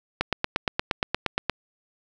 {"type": "click train", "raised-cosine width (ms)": 0.3, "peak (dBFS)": -6, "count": 12, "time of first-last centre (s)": [0.21, 1.497], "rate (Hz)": 8.55, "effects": []}